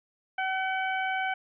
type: tone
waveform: 20% pulse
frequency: 759 Hz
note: F#5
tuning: 44 cents sharp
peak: -22 dBFS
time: 0.38-1.34 s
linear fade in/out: 5 ms
effects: resampled to 8000 Hz